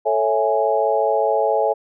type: chord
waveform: sine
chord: A major seventh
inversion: none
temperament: equal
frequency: 440 / 554.4 / 659.3 / 830.6 Hz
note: A4 / C#5 / E5 / G#5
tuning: 0 / 0 / 0 / 0 cents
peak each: -21 dBFS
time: 0.05-1.74 s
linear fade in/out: 20 ms
effects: none